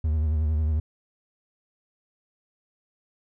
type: tone with vibrato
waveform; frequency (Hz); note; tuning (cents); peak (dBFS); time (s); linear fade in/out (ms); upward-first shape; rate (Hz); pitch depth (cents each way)
triangle; 77.4; D#2; -9; -19; 0.04-0.8; 5; triangle; 11; 78
effects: none